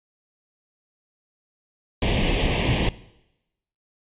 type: noise with comb filter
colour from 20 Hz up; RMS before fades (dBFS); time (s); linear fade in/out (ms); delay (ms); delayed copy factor
pink; -21; 2.02-2.89; 2; 0.36; +1
effects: noise-tail reverb RT60 0.9 s tail -19 dB re dry + resampled to 8000 Hz